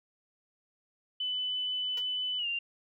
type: tone with pitch glide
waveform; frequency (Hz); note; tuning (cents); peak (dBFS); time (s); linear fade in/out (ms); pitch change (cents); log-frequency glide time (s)
sine; 3002 to 2785; F#7 to F7; +24 to -5; -30; 1.2-2.59; 5; -129; 2.38-2.47
type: tone with exponential decay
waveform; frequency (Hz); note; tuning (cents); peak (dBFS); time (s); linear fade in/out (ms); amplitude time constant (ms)
5% pulse; 477.8; A#4; +43; -31; 1.97-2.06; 5; 19
effects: none